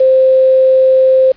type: tone with quantisation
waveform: sine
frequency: 523.3 Hz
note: C5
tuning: in tune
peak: -5 dBFS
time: 0-1.32 s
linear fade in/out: 5 ms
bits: 5
effects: pink hiss -47 dBFS RMS until 1.36 s + resampled to 11025 Hz